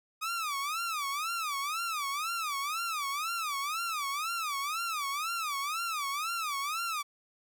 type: tone with vibrato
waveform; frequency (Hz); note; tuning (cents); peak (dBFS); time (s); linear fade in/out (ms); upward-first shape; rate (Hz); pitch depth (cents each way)
sawtooth; 1234; D#6; -15; -28; 0.21-7.03; 20; sine; 2; 200
effects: none